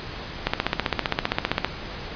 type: click train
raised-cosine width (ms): 0.3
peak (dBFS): -4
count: 19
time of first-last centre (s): 0.47-1.646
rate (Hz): 15.3
effects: pink hiss -35 dBFS RMS until 2.15 s + resampled to 11025 Hz